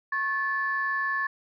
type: tone pair together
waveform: sine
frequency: 1094.2 / 1737 Hz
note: C#6 / A6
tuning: -23 / -23 cents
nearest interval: minor sixth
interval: 800 cents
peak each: -29 / -26 dBFS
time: 0.12-1.27 s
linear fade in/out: 5 ms
effects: tanh soft clip ceiling -17 dBFS